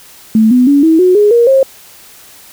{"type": "tone with pitch steps", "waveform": "sine", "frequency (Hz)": [220, 249.8, 283.7, 322.1, 365.7, 415.3, 471.6, 535.5], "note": ["A3", "B3", "C#4", "E4", "F#4", "G#4", "A#4", "C5"], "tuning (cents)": [0, 20, 40, -40, -20, 0, 20, 40], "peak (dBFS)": -4, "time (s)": [0.35, 1.63], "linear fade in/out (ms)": 2, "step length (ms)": 160, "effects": ["white hiss -38 dBFS RMS until 2.52 s"]}